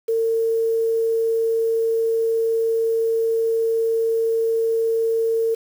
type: tone with quantisation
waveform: sine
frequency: 453.2 Hz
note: A#4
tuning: 49 cents flat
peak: -17 dBFS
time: 0.08-5.55 s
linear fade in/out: 10 ms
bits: 7
effects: none